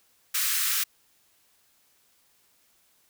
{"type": "high-pass noise", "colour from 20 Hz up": "white", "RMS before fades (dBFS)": -26, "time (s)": [0.34, 0.84], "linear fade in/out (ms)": 10, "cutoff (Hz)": 1200, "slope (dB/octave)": 48, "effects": ["white hiss -65 dBFS RMS until 3.09 s"]}